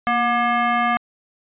sine tone with frequency modulation, 234 Hz, A#3, 7 cents sharp, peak -16 dBFS, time 0.07-0.97 s, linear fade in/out 0 ms, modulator 957 Hz, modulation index 1.8, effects resampled to 8000 Hz

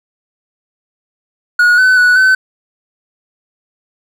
triangle tone with pitch steps, 1450 / 1511 / 1475 / 1522 Hz, F#6 / F#6 / F#6 / F#6, -35 / +36 / -6 / +48 cents, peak -4 dBFS, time 1.59-2.35 s, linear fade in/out 5 ms, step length 190 ms, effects none

